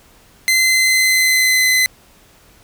sawtooth tone with pitch glide, 2063 to 2033 Hz, C7 to B6, -25 to +50 cents, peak -8 dBFS, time 0.48-1.86 s, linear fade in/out 0 ms, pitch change -25 cents, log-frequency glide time 0.6-1.7 s, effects pink hiss -49 dBFS RMS until 2.63 s

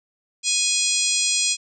harmonic tone with a mistuned harmonic, 830 Hz, G#5, 1 cent flat, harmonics 3 / 4 / 5 / 6 / 7 / 8 / 9 / 10, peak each -27 / -27 / -27 / -27 / -27 / -27 / -27 / -27 dBFS, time 0.43-1.57 s, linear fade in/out 50 ms, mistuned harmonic 8, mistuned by +45 cents, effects none

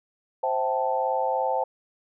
sine chord, A minor seventh, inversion first, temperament equal with one note detuned, 523.3 / 659.3 / 776.8 / 880 Hz, C5 / E5 / G5 / A5, 0 / 0 / -16 / 0 cents, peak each -27 / -31 / -28 / -27 dBFS, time 0.43-1.64 s, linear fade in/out 5 ms, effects none

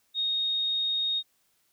sine tone, 3723 Hz, A#7, 3 cents flat, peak -25 dBFS, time 0.14-1.23 s, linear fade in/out 50 ms, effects white hiss -70 dBFS RMS until 1.72 s

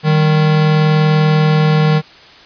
square tone pair together, 154.71 / 195.3 Hz, D#3 / G3, -10 / -6 cents, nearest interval major third, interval 404 cents, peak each -10 / -21 dBFS, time 0.03-2.02 s, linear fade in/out 50 ms, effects white hiss -40 dBFS RMS until 2.45 s + resampled to 11025 Hz

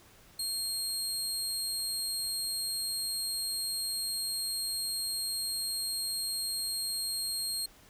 25% pulse tone, 4235 Hz, C8, 20 cents sharp, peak -27 dBFS, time 0.39-7.66 s, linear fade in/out 5 ms, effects pink hiss -58 dBFS RMS until 7.89 s

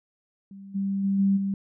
sine tone with level steps, 196.3 Hz, G3, 3 cents sharp, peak -40 / -24 / -21 / -18 / -24 dBFS, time 0.51-1.54 s, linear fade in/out 2 ms, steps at 0.74 / 1.03 / 1.18 / 1.36 s, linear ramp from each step 20 ms, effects none

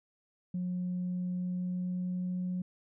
sine tone with pitch glide, 180 to 181.57 Hz, F#3 to F#3, -47 to -32 cents, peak -30 dBFS, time 0.54-2.62 s, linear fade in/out 5 ms, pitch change +15 cents, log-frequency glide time 1.01-2.47 s, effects tanh soft clip ceiling -28 dBFS

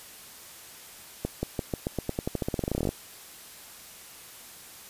accelerating click train, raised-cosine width 2 ms, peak -14 dBFS, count 24, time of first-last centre 1.25-2.89 s, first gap 180 ms, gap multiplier 0.9, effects white hiss -47 dBFS RMS until 4.89 s + resampled to 32000 Hz

